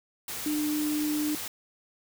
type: tone in noise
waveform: sine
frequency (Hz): 300.6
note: D4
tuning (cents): +40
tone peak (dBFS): -26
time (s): 0.46-1.35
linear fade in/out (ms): 2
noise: white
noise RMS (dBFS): -36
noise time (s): 0.28-1.48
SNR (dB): +7
effects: none